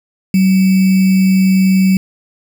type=tone with sample-and-hold; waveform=sine; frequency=189.4 Hz; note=F#3; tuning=41 cents sharp; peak=-7 dBFS; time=0.34-1.97 s; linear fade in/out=2 ms; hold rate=2450 Hz; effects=none